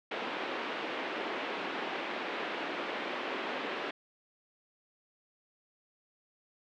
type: band-pass noise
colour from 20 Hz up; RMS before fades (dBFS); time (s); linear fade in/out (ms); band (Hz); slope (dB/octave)
pink; -37; 0.11-3.91; 5; 280 to 3200; 24
effects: none